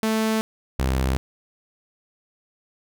sawtooth tone pair in turn, 220 / 65.41 Hz, A3 / C2, 0 / 0 cents, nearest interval octave + major sixth, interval 2100 cents, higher first, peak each -16 dBFS, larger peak neither, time 0.03-0.41 / 0.79-1.17 s, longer neither, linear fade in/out 0 ms, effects none

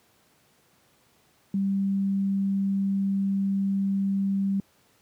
sine tone, 196 Hz, G3, in tune, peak -22 dBFS, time 1.54-4.6 s, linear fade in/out 2 ms, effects pink hiss -63 dBFS RMS until 5.01 s + high-pass 100 Hz 12 dB/octave

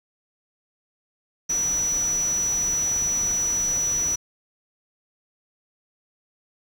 sine tone in noise, 5900 Hz, F#8, 6 cents flat, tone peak -21 dBFS, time 1.49-4.16 s, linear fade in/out 10 ms, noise pink, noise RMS -36 dBFS, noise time 1.49-4.16 s, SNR +12 dB, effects none

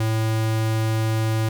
square tone, 110.8 Hz, A2, 13 cents sharp, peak -20 dBFS, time 0-1.49 s, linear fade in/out 5 ms, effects none

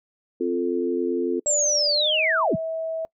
sine chord, F major, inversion second, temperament equal, 261.6 / 349.2 / 440 Hz, C4 / F4 / A4, 0 / 0 / 0 cents, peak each -27 / -24 / -26 dBFS, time 0.4-1.4 s, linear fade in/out 10 ms
sine tone with pitch glide, 587.3 to 647.9 Hz, D5 to E5, 0 to -30 cents, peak -25 dBFS, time 1.46-3.05 s, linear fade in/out 0 ms, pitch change +170 cents, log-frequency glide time 1.93-2.31 s
sine linear sweep, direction down, 7680 to 90.7 Hz, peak -19 dBFS, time 1.46-2.56 s, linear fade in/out 10 ms
effects noise-tail reverb RT60 0.1 s tail -24 dB re dry

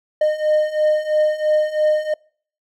triangle beating tone pair, 610 / 613 Hz, D#5 / D#5, -34 / -26 cents, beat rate 3 Hz, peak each -18 / -15 dBFS, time 0.21-2.14 s, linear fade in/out 5 ms, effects noise-tail reverb RT60 0.5 s tail -26 dB re dry

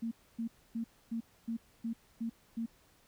sine tone bursts, 228.9 Hz, A#3, 31 cents flat, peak -33 dBFS, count 8, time 0.02-2.662 s, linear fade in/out 10 ms, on 94 ms, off 270 ms, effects pink hiss -66 dBFS RMS until 3.07 s

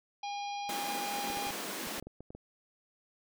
harmonic tone, 812 Hz, G#5, 39 cents flat, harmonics 1 / 3 / 4 / 5 / 6 / 7, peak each -36 / -46 / -48 / -50 / -52 / -53 dBFS, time 0.23-1.51 s, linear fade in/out 5 ms
pink high-pass noise, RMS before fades -39 dBFS, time 0.69-2 s, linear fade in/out 2 ms, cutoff 190 Hz, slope 48 dB/octave
clicks, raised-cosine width 2 ms, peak -33 dBFS, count 11, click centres 1.301 / 1.372 / 1.469 / 1.506 / 1.872 / 1.982 / 2.026 / 2.07 / 2.206 / 2.305 / 2.35 s
effects none

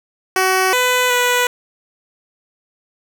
10% pulse tone with pitch steps, 375.9 / 500 / 492.3 Hz, F#4 / B4 / B4, +27 / +21 / -6 cents, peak -5 dBFS, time 0.36-1.47 s, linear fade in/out 2 ms, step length 370 ms, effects none

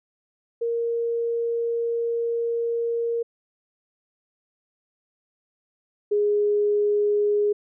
sine tone pair in turn, 466.2 / 414.3 Hz, A#4 / G#4, 0 / -4 cents, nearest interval major second, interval 204 cents, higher first, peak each -22 / -18 dBFS, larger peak second, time 0.61-3.23 / 6.11-7.53 s, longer first, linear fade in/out 10 ms, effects none

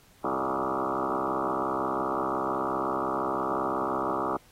sine tone with frequency modulation, 775 Hz, G5, 20 cents flat, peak -26 dBFS, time 0.24-4.37 s, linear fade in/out 5 ms, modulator 65.8 Hz, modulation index 7.8, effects pink hiss -59 dBFS RMS until 4.51 s + AAC 48 kbps

